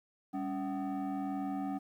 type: tone with frequency modulation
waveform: sine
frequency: 280 Hz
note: C#4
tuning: 18 cents sharp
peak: -31 dBFS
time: 0.33-1.79 s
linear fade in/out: 20 ms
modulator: 478 Hz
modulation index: 1
effects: tanh soft clip ceiling -32 dBFS + 11-bit